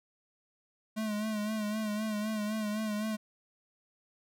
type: tone with vibrato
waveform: square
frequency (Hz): 213.6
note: G#3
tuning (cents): +49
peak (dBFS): -32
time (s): 0.96-3.17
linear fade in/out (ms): 20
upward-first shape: sine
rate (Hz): 3.9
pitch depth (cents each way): 48
effects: none